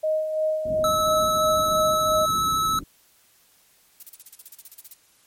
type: tone with tremolo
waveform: sine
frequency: 624 Hz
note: D#5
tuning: 5 cents sharp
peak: -19 dBFS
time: 0.03-2.26 s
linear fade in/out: 10 ms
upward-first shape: sine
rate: 2.9 Hz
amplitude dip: 50%
type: low-pass noise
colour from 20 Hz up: white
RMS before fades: -36 dBFS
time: 0.65-2.84 s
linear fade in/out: 5 ms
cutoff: 290 Hz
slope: 24 dB/octave
type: tone with vibrato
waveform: square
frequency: 1300 Hz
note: E6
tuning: 24 cents flat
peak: -21 dBFS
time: 0.84-2.79 s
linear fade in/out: 2 ms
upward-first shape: sine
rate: 14 Hz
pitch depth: 12 cents each way
type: noise bursts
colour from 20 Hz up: violet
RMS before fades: -39 dBFS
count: 15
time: 4-4.938 s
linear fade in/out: 2 ms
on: 28 ms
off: 37 ms
effects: white hiss -59 dBFS RMS until 5.26 s + MP3 64 kbps